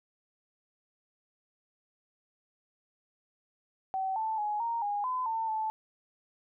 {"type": "tone with pitch steps", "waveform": "sine", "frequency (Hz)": [764, 881, 838, 929, 820, 1015, 898, 874], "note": ["G5", "A5", "G#5", "A#5", "G#5", "B5", "A5", "A5"], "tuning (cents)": [-45, 2, 15, -6, -22, 47, 35, -12], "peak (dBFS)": -29, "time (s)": [3.94, 5.7], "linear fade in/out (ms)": 0, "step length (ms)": 220, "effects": []}